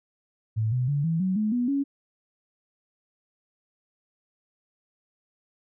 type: tone with pitch steps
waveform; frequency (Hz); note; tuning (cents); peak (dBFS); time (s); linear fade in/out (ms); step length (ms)
sine; 110 / 125.63 / 143.48 / 163.86 / 187.15 / 213.7 / 244.1 / 278.8; A2 / B2 / D3 / E3 / F#3 / G#3 / B3 / C#4; 0 / +30 / -40 / -10 / +20 / +50 / -20 / +10; -22; 0.56-1.84; 20; 160
effects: none